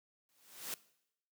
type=noise with exponential growth; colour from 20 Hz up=white; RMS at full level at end=-38 dBFS; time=0.29-0.74 s; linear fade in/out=1 ms; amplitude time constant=97 ms; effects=noise-tail reverb RT60 0.8 s tail -20 dB re dry + high-pass 150 Hz 12 dB/octave